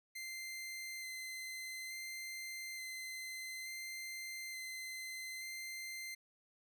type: tone with vibrato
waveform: sawtooth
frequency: 2073 Hz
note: C7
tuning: 17 cents flat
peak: -40 dBFS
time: 0.15-6.15 s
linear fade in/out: 10 ms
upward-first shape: square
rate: 0.57 Hz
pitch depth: 9 cents each way
effects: none